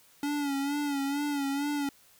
square tone with vibrato, 283.8 Hz, C#4, 41 cents sharp, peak -29 dBFS, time 0.23-1.89 s, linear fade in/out 2 ms, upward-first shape sine, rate 2.2 Hz, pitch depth 55 cents each way, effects white hiss -60 dBFS RMS until 2.19 s

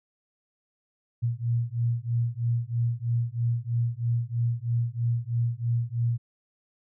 sine beating tone pair, 116.54 / 119.64 Hz, A#2 / A#2, 0 / +45 cents, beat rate 3.1 Hz, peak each -27 dBFS, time 1.22-6.18 s, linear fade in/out 20 ms, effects none

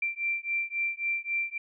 sine beating tone pair, 2354 / 2357.7 Hz, D7 / D7, +3 / +6 cents, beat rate 3.7 Hz, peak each -31 dBFS, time 0.02-1.58 s, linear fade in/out 5 ms, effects none

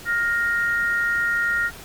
sine tone pair together, 1412.4 / 1864.7 Hz, F6 / A#6, +19 / 0 cents, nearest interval perfect fourth, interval 481 cents, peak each -21 / -22 dBFS, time 0.05-1.71 s, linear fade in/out 50 ms, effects pink hiss -40 dBFS RMS until 1.84 s + MP3 96 kbps

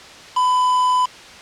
triangle tone with quantisation, 1003 Hz, B5, 26 cents sharp, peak -12 dBFS, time 0.36-1.06 s, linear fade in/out 10 ms, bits 4, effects white hiss -39 dBFS RMS until 1.41 s + low-pass 5000 Hz 12 dB/octave

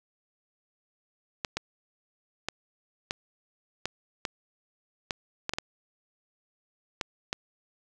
clicks, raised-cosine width 0.2 ms, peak -12 dBFS, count 12, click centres 1.448 / 1.57 / 2.486 / 3.109 / 3.856 / 4.252 / 5.108 / 5.494 / 5.536 / 5.585 / 7.012 / 7.329 s, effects none

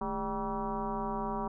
sine tone with frequency modulation, 590 Hz, D5, 8 cents sharp, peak -31 dBFS, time 0.01-1.48 s, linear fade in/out 5 ms, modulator 186 Hz, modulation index 2.9, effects none

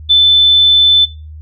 sine tone, 3520 Hz, A7, in tune, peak -4 dBFS, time 0.09-1.06 s, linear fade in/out 20 ms, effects noise-tail reverb RT60 0.3 s tail -21 dB re dry + added 77 Hz sine -28 dBFS peak until 1.41 s

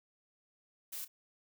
blue noise with echo, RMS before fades -42 dBFS, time 0.92-1.05 s, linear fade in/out 10 ms, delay 30 ms, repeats 1, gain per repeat -15 dB, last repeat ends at 1.08 s, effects none

